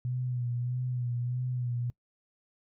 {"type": "tone with vibrato", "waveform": "sine", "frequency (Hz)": 123.47, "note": "B2", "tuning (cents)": 0, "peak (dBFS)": -29, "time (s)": [0.05, 1.9], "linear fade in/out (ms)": 0, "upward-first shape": "sine", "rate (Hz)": 1.6, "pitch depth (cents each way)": 41, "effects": ["noise-tail reverb RT60 0.1 s tail -23 dB re dry"]}